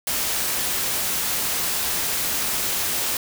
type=noise; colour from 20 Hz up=white; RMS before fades=-24 dBFS; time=0.07-3.17 s; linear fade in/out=2 ms; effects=none